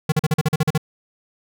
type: tone bursts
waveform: square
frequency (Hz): 154.8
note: D#3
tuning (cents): -9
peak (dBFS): -15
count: 10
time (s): 0.09-0.778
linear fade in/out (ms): 5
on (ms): 31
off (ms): 42
effects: none